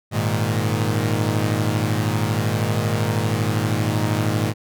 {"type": "chord", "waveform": "sawtooth", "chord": "Ab suspended second", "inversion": "none", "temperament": "equal", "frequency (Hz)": [103.83, 116.54, 155.56], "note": ["Ab2", "Bb2", "Eb3"], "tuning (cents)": [0, 0, 0], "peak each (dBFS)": [-18, -19, -22], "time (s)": [0.11, 4.54], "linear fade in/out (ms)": 50, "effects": []}